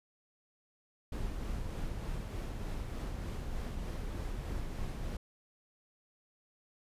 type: noise with tremolo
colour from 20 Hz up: brown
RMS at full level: -37 dBFS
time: 1.12-5.17 s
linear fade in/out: 5 ms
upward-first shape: sine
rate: 3.3 Hz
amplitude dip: 25%
effects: resampled to 32000 Hz